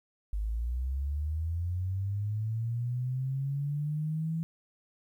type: linear sweep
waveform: sine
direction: up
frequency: 50 to 164.81 Hz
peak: -29 dBFS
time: 0.33-4.43 s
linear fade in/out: 0 ms
effects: 11-bit